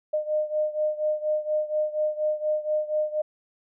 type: beating tone pair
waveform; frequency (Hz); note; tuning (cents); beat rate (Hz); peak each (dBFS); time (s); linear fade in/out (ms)
sine; 609 / 613.2; D#5 / D#5; -37 / -25; 4.2; -25 / -28; 0.13-3.22; 10
effects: none